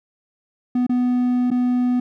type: tone with dropouts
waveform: triangle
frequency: 247.8 Hz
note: B3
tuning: 6 cents sharp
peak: -14 dBFS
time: 0.75-2 s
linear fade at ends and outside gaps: 5 ms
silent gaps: 0.867-0.894 / 1.505-1.513 s
effects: none